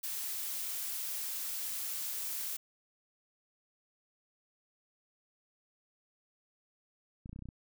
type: noise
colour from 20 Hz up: blue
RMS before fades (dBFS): -38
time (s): 0.03-2.57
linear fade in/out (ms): 10
type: clicks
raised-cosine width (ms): 5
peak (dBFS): -33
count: 8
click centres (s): 7.259 / 7.294 / 7.33 / 7.361 / 7.391 / 7.423 / 7.456 / 7.488
effects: none